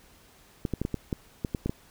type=clicks; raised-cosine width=3 ms; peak=-15 dBFS; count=10; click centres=0.652 / 0.737 / 0.816 / 0.851 / 0.943 / 1.128 / 1.448 / 1.548 / 1.66 / 1.695 s; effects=pink hiss -57 dBFS RMS until 1.9 s